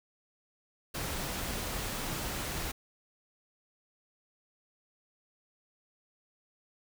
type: noise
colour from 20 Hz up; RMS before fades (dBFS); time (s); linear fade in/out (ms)
pink; -36; 0.94-2.72; 10
effects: none